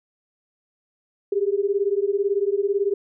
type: beating tone pair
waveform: sine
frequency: 392 / 410 Hz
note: G4 / G#4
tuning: 0 / -22 cents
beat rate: 18 Hz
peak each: -22 dBFS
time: 1.32-2.94 s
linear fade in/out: 5 ms
effects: none